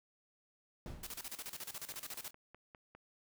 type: noise with exponential decay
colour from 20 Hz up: brown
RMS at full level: -40 dBFS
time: 0.86-1.32 s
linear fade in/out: 1 ms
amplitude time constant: 100 ms
type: noise with tremolo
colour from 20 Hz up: white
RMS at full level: -44 dBFS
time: 1.03-2.31 s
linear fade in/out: 5 ms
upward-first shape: square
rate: 14 Hz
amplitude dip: 80%
type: click train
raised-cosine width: 0.5 ms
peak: -39 dBFS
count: 6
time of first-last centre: 1.94-2.95 s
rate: 4.95 Hz
effects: none